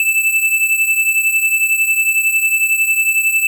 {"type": "beating tone pair", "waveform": "square", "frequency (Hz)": [2637, 2648], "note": ["E7", "E7"], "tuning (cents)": [0, 7], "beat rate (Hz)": 11, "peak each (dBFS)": [-14, -19], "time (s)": [0, 3.47], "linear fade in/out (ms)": 2, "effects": []}